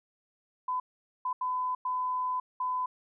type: tone bursts at uneven times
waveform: sine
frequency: 1008 Hz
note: B5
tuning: 35 cents sharp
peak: -28 dBFS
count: 5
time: 0.68-0.8 / 1.25-1.33 / 1.41-1.75 / 1.85-2.4 / 2.6-2.86 s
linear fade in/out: 5 ms
effects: none